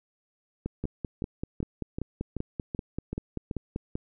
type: two click trains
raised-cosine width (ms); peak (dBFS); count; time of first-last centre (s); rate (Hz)
3; -19 / -18; 8 / 18; 0.84-3.512 / 0.66-3.955; 2.62 / 5.16
effects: none